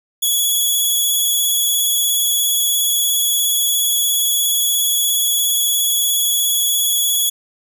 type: tone with vibrato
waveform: 5% pulse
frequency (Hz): 3372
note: G#7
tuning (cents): +26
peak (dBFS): -7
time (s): 0.22-7.3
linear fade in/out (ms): 10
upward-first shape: square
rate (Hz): 17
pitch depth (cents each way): 12
effects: none